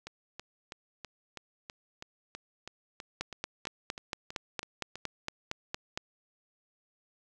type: two click trains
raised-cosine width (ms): 0.2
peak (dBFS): -24 / -16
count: 16 / 13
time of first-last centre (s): 0.07-4.956 / 3.21-5.975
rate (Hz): 3.07 / 4.34
effects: none